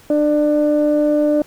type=tone pair together; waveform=sine; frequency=298.7 / 595 Hz; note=D4 / D5; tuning=+29 / +22 cents; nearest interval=octave; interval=1193 cents; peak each=-14 dBFS; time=0.1-1.42 s; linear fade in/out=2 ms; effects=tanh soft clip ceiling -7 dBFS + pink hiss -47 dBFS RMS until 1.46 s